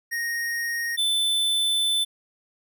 square tone pair in turn, 1864.7 / 3520 Hz, A#6 / A7, 0 / 0 cents, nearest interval major seventh, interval 1100 cents, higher second, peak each -26 / -21 dBFS, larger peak second, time 0.11-0.97 / 0.97-2.05 s, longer second, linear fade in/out 20 ms, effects none

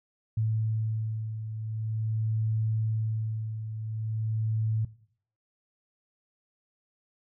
sine beating tone pair, 110 / 110.45 Hz, A2 / A2, 0 / +7 cents, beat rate 0.45 Hz, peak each -27 / -34 dBFS, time 0.37-4.85 s, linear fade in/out 5 ms, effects noise-tail reverb RT60 0.6 s tail -19 dB re dry

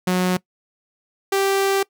sawtooth tone pair in turn, 182.5 / 391.4 Hz, F#3 / G4, -24 / -3 cents, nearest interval octave + minor second, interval 1321 cents, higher second, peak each -13 dBFS, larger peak neither, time 0.07-0.37 / 1.32-1.83 s, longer second, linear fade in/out 5 ms, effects noise-tail reverb RT60 0.1 s tail -22 dB re dry

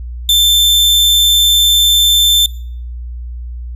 40% pulse tone, 3550 Hz, A7, 15 cents sharp, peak -6 dBFS, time 0.29-2.46 s, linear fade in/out 2 ms, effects noise-tail reverb RT60 0.6 s tail -23 dB re dry + added 60 Hz sine -22 dBFS peak until 3.75 s

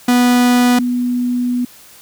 45% pulse / sine tone pair in turn, 245.8 / 245.8 Hz, B3 / B3, -8 / -8 cents, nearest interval unison, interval 0 cents, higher neither, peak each -9 / -14 dBFS, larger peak first, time 0.08-0.79 / 0.79-1.65 s, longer second, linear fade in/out 5 ms, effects white hiss -42 dBFS RMS until 2.01 s

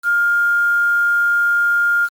sine tone with quantisation, 1408 Hz, F6, 14 cents sharp, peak -12 dBFS, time 0.03-2.09 s, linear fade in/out 50 ms, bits 6, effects MP3 96 kbps

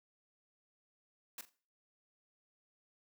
white noise with echo, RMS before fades -45 dBFS, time 1.38-1.41 s, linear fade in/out 2 ms, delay 42 ms, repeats 2, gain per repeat -13 dB, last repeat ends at 1.494 s, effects noise-tail reverb RT60 0.4 s tail -18 dB re dry + high-pass 200 Hz 12 dB/octave

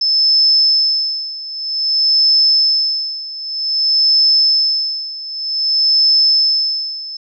sine tone with tremolo, 5250 Hz, E8, 8 cents flat, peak -8 dBFS, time 0.01-7.17 s, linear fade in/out 5 ms, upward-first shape sine, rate 0.53 Hz, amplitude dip 85%, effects none

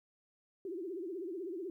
sine tone with vibrato, 359.1 Hz, F4, 48 cents sharp, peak -38 dBFS, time 0.65-1.7 s, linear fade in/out 2 ms, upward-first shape triangle, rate 16 Hz, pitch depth 220 cents each way, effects 13-bit

